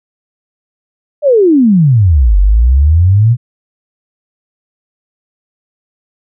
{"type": "exponential two-way sweep", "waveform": "sine", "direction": "down then up", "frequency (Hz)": [616, 45.83, 124.4], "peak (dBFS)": -4, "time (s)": [1.22, 3.37], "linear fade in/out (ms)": 50, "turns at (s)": 2.38, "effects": []}